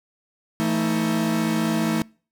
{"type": "tone cluster", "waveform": "45% pulse", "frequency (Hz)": [166.9, 221.9, 317.3], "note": ["E3", "A3", "D#4"], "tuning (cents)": [22, 15, 34], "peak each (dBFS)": [-27, -23, -26], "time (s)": [0.6, 2.02], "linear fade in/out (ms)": 0, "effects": ["noise-tail reverb RT60 0.4 s tail -25 dB re dry"]}